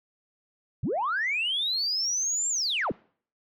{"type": "linear two-way sweep", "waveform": "sine", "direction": "up then down", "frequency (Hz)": [81.8, 7459, 81.8], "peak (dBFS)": -24, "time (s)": [0.83, 2.92], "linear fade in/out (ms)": 5, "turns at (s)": 2.49, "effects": ["noise-tail reverb RT60 0.5 s tail -25 dB re dry", "tanh soft clip ceiling -20 dBFS"]}